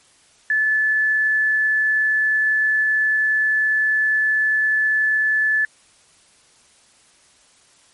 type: tone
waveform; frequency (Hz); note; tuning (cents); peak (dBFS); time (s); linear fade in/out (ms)
sine; 1735; A6; -25; -15; 0.5-5.65; 2
effects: white hiss -54 dBFS RMS until 7.93 s + MP3 48 kbps